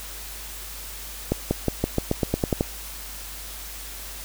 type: accelerating click train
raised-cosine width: 2 ms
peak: -7 dBFS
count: 11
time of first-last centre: 1.32-2.609 s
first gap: 190 ms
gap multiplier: 0.91
effects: added 50 Hz sine -40 dBFS peak until 4.24 s + white hiss -38 dBFS RMS until 4.24 s